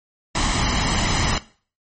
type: noise with comb filter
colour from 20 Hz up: pink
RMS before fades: -20 dBFS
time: 0.35-1.38 s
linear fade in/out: 2 ms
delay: 0.99 ms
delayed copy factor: +0.5
effects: noise-tail reverb RT60 0.4 s tail -17 dB re dry + MP3 32 kbps